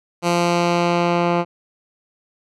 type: tone with low-pass filter sweep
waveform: 10% pulse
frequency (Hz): 173.1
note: F3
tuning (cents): -15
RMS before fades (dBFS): -18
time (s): 0.22-1.45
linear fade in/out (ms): 50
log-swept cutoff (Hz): 9300 to 2100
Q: 0.72
effects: none